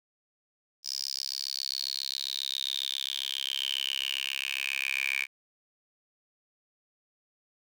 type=tone with high-pass filter sweep; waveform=10% pulse; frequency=67.4 Hz; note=C#2; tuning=48 cents flat; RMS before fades=-33 dBFS; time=0.83-5.27 s; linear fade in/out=50 ms; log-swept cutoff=5200 to 2300 Hz; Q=9.9; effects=none